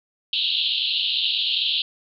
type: band-pass noise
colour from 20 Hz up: pink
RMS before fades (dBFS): -23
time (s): 0.33-1.82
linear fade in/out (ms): 2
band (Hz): 2800 to 4200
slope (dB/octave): 96
effects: none